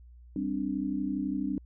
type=chord; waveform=sine; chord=G suspended fourth; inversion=none; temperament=equal; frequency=196 / 261.6 / 293.7 Hz; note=G3 / C4 / D4; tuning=0 / 0 / 0 cents; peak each=-34 / -33 / -32 dBFS; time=0.36-1.58 s; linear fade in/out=2 ms; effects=added 60 Hz sine -49 dBFS peak until 1.65 s